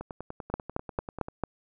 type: two click trains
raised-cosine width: 1 ms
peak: -14 / -23 dBFS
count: 5 / 14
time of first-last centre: 0.54-1.437 / 0.01-1.285 s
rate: 4.46 / 10.2 Hz
effects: none